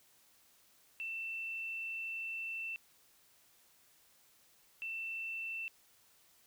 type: tone bursts at uneven times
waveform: sine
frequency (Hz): 2677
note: E7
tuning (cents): +26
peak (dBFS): -38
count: 2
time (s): 1-2.76 / 4.82-5.68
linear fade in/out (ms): 0
effects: white hiss -67 dBFS RMS until 6.46 s